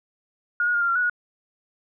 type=tone with pitch steps; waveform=sine; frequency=1430 / 1449 / 1414 / 1393 / 1374 / 1470 / 1450 Hz; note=F6 / F#6 / F6 / F6 / F6 / F#6 / F#6; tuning=+41 / -37 / +21 / -5 / -29 / -12 / -35 cents; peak=-19 dBFS; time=0.6-1.097 s; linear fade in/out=2 ms; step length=71 ms; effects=none